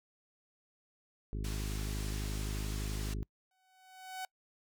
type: harmonic tone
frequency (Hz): 51.7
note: G#1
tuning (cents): -7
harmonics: 1 / 2 / 3 / 4 / 5 / 6 / 7 / 8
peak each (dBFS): -36 / -42 / -46 / -48 / -50 / -52 / -53 / -54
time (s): 1.33-3.23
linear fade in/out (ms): 0
type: low-pass noise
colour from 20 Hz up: white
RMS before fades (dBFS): -47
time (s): 1.44-3.14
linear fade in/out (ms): 5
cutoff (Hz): 8100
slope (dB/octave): 12
type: tone with exponential growth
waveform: sawtooth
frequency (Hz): 750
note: F#5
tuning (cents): +23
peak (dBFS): -33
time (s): 3.51-4.25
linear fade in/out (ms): 2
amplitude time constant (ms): 160
effects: noise-tail reverb RT60 0.1 s tail -26 dB re dry